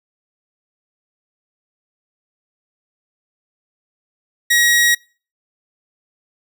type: tone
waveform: sawtooth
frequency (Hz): 1900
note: A#6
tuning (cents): +33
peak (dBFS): -8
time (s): 4.5-4.95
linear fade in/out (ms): 10
effects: noise-tail reverb RT60 0.4 s tail -26 dB re dry